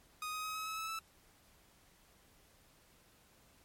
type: tone with pitch steps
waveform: sawtooth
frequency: 1244.5 / 1256.1 / 1267.7 / 1279.5 / 1291.4 / 1303.4 / 1315.5 Hz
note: D#6 / D#6 / D#6 / D#6 / E6 / E6 / E6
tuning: 0 / +16 / +32 / +48 / -36 / -20 / -4 cents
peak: -35 dBFS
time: 0.22-0.99 s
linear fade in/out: 2 ms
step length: 110 ms
effects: pink hiss -66 dBFS RMS until 3.64 s + MP3 64 kbps